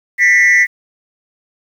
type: tone with frequency modulation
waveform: sine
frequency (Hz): 1975.5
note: B6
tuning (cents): 0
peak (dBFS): -4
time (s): 0.18-0.67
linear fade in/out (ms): 50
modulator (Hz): 172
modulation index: 0.74
effects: tanh soft clip ceiling -6 dBFS + 7-bit